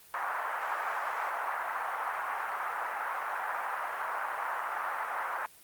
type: band-pass noise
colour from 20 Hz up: pink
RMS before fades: -34 dBFS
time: 0.14-5.46 s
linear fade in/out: 0 ms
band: 820 to 1600 Hz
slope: 24 dB/octave
effects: white hiss -56 dBFS RMS until 5.63 s + Opus 32 kbps